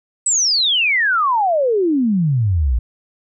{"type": "exponential sweep", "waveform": "sine", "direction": "down", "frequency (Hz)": [8130, 55], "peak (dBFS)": -13, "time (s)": [0.26, 2.79], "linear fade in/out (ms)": 5, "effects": []}